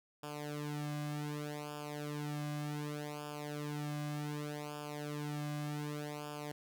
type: tone with flanger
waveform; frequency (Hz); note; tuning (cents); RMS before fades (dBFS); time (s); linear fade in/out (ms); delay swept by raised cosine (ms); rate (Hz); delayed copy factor
sawtooth; 148.1; D3; +15; -41; 0.23-6.52; 5; 0.49 to 2.19; 0.66; -0.9
effects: none